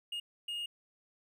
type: tone bursts at uneven times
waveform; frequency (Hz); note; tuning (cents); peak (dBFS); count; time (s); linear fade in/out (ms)
triangle; 2851; F7; +35; -34; 2; 0.12-0.2 / 0.48-0.66; 5
effects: none